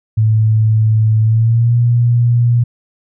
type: tone with pitch glide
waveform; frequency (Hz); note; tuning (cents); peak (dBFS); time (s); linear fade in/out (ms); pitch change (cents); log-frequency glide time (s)
sine; 109.6 to 119.52; A2 to A#2; -6 to +44; -8; 0.17-2.64; 10; +150; 1.22-1.76
effects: none